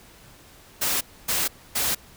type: noise bursts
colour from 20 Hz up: white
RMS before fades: -24 dBFS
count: 3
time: 0.81-1.95 s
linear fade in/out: 10 ms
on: 200 ms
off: 270 ms
effects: pink hiss -50 dBFS RMS until 2.16 s